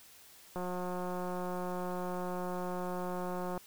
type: click train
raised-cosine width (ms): 1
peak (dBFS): -25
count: 544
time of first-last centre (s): 0.56-3.577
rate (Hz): 180
effects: white hiss -57 dBFS RMS until 3.66 s